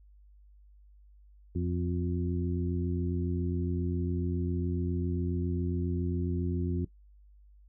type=harmonic tone with a mistuned harmonic; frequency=87.31 Hz; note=F2; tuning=in tune; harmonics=1 / 2 / 3 / 4; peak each=-31 / -34 / -36 / -37 dBFS; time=1.55-6.85 s; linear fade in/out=5 ms; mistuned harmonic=4; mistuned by=+25 cents; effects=noise-tail reverb RT60 0.1 s tail -17 dB re dry + added 50 Hz sine -54 dBFS peak until 7.68 s

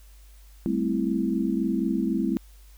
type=chord; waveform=sine; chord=A minor seventh; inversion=third; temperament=equal; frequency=196 / 220 / 261.6 / 329.6 Hz; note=G3 / A3 / C4 / E4; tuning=0 / 0 / 0 / 0 cents; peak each=-28 dBFS; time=0.66-2.37 s; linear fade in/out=0 ms; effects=added 50 Hz sine -47 dBFS peak until 2.77 s + white hiss -59 dBFS RMS until 2.77 s

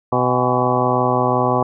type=harmonic tone with a mistuned harmonic; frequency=125.6 Hz; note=B2; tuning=30 cents sharp; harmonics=1 / 2 / 3 / 4 / 5 / 6 / 7 / 8 / 9; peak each=-23 / -23 / -23 / -23 / -23 / -23 / -23 / -23 / -23 dBFS; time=0.12-1.63 s; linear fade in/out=5 ms; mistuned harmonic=7; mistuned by=-87 cents; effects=none

